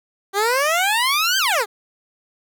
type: exponential two-way sweep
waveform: 15% pulse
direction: up then down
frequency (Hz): 383.8 to 1600 to 383.8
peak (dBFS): -10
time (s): 0.33-1.66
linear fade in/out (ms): 50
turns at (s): 1.38
effects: none